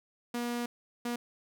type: tone bursts at uneven times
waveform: sawtooth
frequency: 239.7 Hz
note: A#3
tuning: 48 cents sharp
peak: -28 dBFS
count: 2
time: 0.34-0.66 / 1.05-1.16 s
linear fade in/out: 5 ms
effects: none